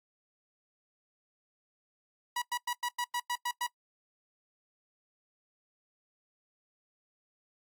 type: tone bursts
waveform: sawtooth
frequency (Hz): 970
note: B5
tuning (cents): -31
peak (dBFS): -27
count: 9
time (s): 2.36-3.667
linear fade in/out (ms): 5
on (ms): 59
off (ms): 97
effects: noise-tail reverb RT60 0.1 s tail -22 dB re dry + AAC 64 kbps